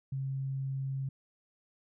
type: tone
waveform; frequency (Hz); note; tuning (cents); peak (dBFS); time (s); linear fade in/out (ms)
sine; 134.9; C#3; -47; -32; 0.12-1.09; 5
effects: none